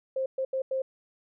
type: tone bursts at uneven times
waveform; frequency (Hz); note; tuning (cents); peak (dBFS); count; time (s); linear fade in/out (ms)
sine; 528; C5; +16; -26; 4; 0.16-0.26 / 0.38-0.45 / 0.53-0.62 / 0.71-0.82; 5
effects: none